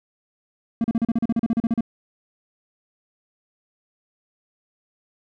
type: tone bursts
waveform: triangle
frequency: 229.6 Hz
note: A#3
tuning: 26 cents flat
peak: -15 dBFS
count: 15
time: 0.81-1.808 s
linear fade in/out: 2 ms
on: 32 ms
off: 37 ms
effects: none